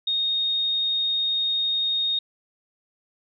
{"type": "tone", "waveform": "sine", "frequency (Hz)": 3711, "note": "A#7", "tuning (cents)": -9, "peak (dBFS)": -21, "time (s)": [0.07, 2.19], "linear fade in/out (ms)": 5, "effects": []}